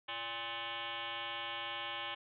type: tone with frequency modulation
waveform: sine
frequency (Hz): 1995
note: B6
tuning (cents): +17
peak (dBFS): -38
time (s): 0.08-2.15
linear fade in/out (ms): 10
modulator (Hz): 236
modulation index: 5.7
effects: none